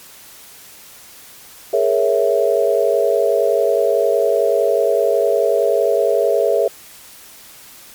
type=chord; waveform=sine; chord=A# half-diminished seventh; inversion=third; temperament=equal; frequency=415.3 / 466.2 / 554.4 / 659.3 Hz; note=G#4 / A#4 / C#5 / E5; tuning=0 / 0 / 0 / 0 cents; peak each=-18 dBFS; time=1.73-6.68 s; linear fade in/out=5 ms; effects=white hiss -41 dBFS RMS until 7.94 s + MP3 96 kbps